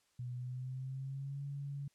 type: tone with pitch glide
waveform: sine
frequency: 123.47 to 141.01 Hz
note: B2 to C#3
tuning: 0 to +30 cents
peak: -39 dBFS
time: 0.19-1.88 s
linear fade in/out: 5 ms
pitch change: +230 cents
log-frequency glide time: 0.34-1.43 s
effects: white hiss -75 dBFS RMS until 1.94 s + low-pass 9000 Hz 12 dB/octave